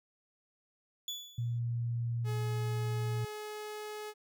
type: tone with exponential decay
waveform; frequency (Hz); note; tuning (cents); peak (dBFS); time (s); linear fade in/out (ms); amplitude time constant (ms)
35% pulse; 3441; A7; -39; -32; 1.08-1.59; 2; 110
type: tone with pitch glide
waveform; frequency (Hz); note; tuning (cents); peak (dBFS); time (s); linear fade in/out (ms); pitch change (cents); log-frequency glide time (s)
sine; 118.5 to 116.8; A#2 to A#2; +29 to +4; -31; 1.38-3.25; 5; -25; 1.51-2.9
type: tone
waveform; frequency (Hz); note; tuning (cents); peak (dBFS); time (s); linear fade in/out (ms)
sawtooth; 423.7; G#4; +35; -36; 2.24-4.14; 50
effects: none